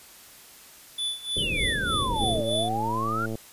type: tone with tremolo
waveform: square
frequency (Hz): 3477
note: A7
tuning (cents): -21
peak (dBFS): -26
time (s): 0.98-2.69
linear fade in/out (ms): 5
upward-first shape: sine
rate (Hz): 3.3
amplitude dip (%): 85
type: low-pass noise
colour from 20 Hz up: pink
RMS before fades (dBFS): -31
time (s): 1.36-2.41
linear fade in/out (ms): 5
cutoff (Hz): 570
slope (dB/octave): 96
type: exponential two-way sweep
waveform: sine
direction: down then up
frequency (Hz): 3179 to 554.4 to 1443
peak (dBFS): -26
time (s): 1.38-3.26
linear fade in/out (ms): 5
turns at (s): 2.45
type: click train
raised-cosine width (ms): 2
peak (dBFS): -20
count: 128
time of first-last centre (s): 2.21-3.354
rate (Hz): 111
effects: white hiss -49 dBFS RMS until 3.52 s + resampled to 32000 Hz